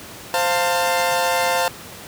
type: chord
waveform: sawtooth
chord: F major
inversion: second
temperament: equal with one note detuned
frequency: 523.3 / 698.5 / 895.9 Hz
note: C5 / F5 / A5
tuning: 0 / 0 / +31 cents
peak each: -18 dBFS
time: 0.34-1.68 s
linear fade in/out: 0 ms
effects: pink hiss -37 dBFS RMS until 2.07 s + high-pass 100 Hz 12 dB/octave